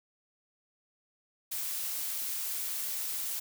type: noise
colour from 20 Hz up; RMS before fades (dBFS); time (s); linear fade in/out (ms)
blue; -35; 1.51-3.4; 10
effects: none